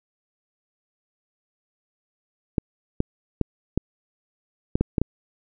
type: clicks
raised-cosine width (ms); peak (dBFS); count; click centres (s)
3; -7; 8; 2.582 / 3.004 / 3.413 / 3.776 / 4.755 / 4.81 / 4.982 / 5.016
effects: none